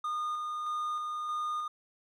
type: tone with tremolo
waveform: triangle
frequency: 1222 Hz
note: D#6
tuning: 32 cents flat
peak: -29 dBFS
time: 0.04-1.68 s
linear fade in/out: 5 ms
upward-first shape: square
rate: 1.6 Hz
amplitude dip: 25%
effects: none